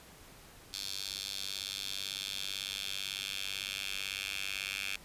10% pulse tone with high-pass filter sweep, 98 Hz, G2, in tune, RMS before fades -39 dBFS, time 0.73-4.96 s, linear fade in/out 5 ms, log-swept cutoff 4100 to 2600 Hz, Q 3, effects pink hiss -55 dBFS RMS until 5.04 s + resampled to 32000 Hz

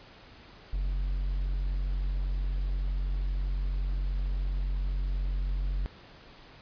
triangle tone, 46.25 Hz, F#1, in tune, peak -25 dBFS, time 0.73-5.86 s, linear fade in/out 0 ms, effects pink hiss -52 dBFS RMS until 6.61 s + resampled to 11025 Hz

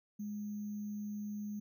sine tone with sample-and-hold, 207.7 Hz, G#3, in tune, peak -38 dBFS, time 0.19-1.6 s, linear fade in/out 10 ms, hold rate 6300 Hz, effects none

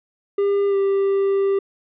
triangle tone with pitch glide, 401 to 393.4 Hz, G4 to G4, +39 to +6 cents, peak -14 dBFS, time 0.38-1.59 s, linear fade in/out 5 ms, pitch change -33 cents, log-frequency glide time 0.68-0.76 s, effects resampled to 8000 Hz

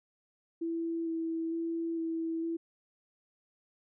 sine tone with vibrato, 329.6 Hz, E4, in tune, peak -31 dBFS, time 0.61-2.57 s, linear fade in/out 10 ms, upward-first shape square, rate 1.1 Hz, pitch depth 12 cents each way, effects none

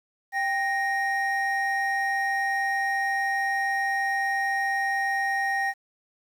triangle tone pair together, 786.7 / 1864.7 Hz, G5 / A#6, +6 / 0 cents, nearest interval octave + minor third, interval 1494 cents, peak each -25 / -24 dBFS, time 0.32-5.74 s, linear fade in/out 50 ms, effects 9-bit

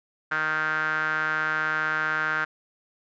sawtooth tone with band-pass filter, 155.56 Hz, D#3, in tune, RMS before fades -26 dBFS, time 0.31-2.45 s, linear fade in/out 10 ms, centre 1500 Hz, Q 8, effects resampled to 16000 Hz

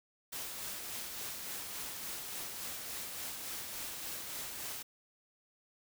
white noise with tremolo, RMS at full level -41 dBFS, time 0.32-4.83 s, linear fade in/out 10 ms, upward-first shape sine, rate 3.5 Hz, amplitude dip 30%, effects none

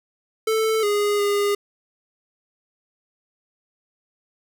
square tone with pitch steps, 441 / 412.2 / 407.4 Hz, A4 / G#4 / G#4, +4 / -13 / -33 cents, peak -19 dBFS, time 0.47-1.55 s, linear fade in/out 5 ms, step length 360 ms, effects none

